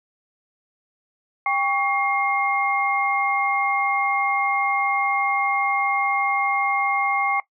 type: tone cluster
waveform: sine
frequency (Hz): 797 / 1122 / 2129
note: G5 / C#6 / C7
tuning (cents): +28 / +21 / +30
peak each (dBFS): -23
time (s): 1.46-7.4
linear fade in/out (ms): 2
effects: noise-tail reverb RT60 0.1 s tail -19 dB re dry